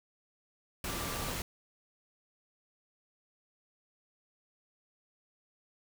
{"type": "tone in noise", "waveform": "sine", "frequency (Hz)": 1173, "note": "D6", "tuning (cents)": -2, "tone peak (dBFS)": -45, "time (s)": [0.89, 1.3], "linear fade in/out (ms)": 2, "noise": "pink", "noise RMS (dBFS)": -37, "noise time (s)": [0.84, 1.42], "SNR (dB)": -11, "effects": []}